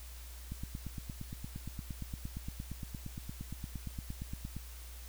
click train, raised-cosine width 5 ms, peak -28 dBFS, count 36, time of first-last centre 0.52-4.566 s, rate 8.65 Hz, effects added 60 Hz sine -46 dBFS peak until 5.08 s + white hiss -54 dBFS RMS until 5.08 s

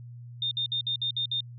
sine tone bursts, 3639 Hz, A#7, 42 cents flat, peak -26 dBFS, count 7, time 0.42-1.406 s, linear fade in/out 2 ms, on 92 ms, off 57 ms, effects added 120 Hz sine -41 dBFS peak until 1.58 s

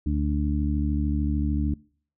harmonic tone, 73.42 Hz, D2, in tune, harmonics 1 / 2 / 3 / 4, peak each -24 / -31 / -30 / -29 dBFS, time 0.06-1.74 s, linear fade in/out 5 ms, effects noise-tail reverb RT60 0.5 s tail -24 dB re dry

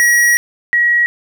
square / sine tone pair in turn, 1910 / 1910 Hz, A#6 / A#6, +42 / +42 cents, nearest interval unison, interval 0 cents, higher neither, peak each -9 dBFS, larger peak neither, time 0-0.37 / 0.73-1.06 s, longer first, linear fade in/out 0 ms, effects 8-bit

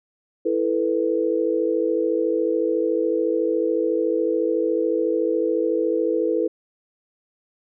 sine chord, E suspended fourth, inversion none, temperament equal, 329.6 / 440 / 493.9 Hz, E4 / A4 / B4, 0 / 0 / 0 cents, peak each -23 dBFS, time 0.45-6.48 s, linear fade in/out 10 ms, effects none

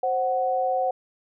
sine tone pair together, 525.4 / 743 Hz, C5 / F#5, +7 / +7 cents, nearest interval tritone, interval 600 cents, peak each -25 / -23 dBFS, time 0.03-0.91 s, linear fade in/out 5 ms, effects none

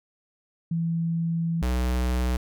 sine / square tone pair in turn, 166.3 / 62.13 Hz, E3 / B1, +16 / +11 cents, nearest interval octave + perfect fourth, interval 1705 cents, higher first, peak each -23 / -23 dBFS, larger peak neither, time 0.71-1.62 / 1.62-2.37 s, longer first, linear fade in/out 5 ms, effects none

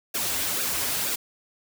white noise with flanger, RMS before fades -27 dBFS, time 0.14-1.16 s, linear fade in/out 10 ms, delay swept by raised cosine 0.95 to 5.95 ms, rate 2.1 Hz, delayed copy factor -0.75, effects none

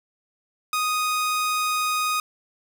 sawtooth tone, 1244.5 Hz, D#6, in tune, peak -18 dBFS, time 0.73-2.2 s, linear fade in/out 2 ms, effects none

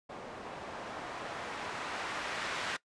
blue noise with low-pass filter sweep, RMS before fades -40 dBFS, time 0.09-2.77 s, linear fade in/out 10 ms, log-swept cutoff 600 to 1800 Hz, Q 0.79, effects noise-tail reverb RT60 0.1 s tail -20 dB re dry + resampled to 22050 Hz

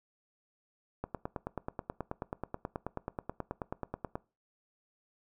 click train, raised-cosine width 1 ms, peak -21 dBFS, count 30, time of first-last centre 1.04-4.155 s, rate 9.31 Hz, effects noise-tail reverb RT60 0.3 s tail -21 dB re dry

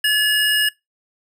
square tone pair together, 1709 / 2874 Hz, G#6 / F7, +49 / +49 cents, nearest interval major sixth, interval 900 cents, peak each -18 dBFS, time 0.04-0.69 s, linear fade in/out 5 ms, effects noise-tail reverb RT60 0.2 s tail -24 dB re dry

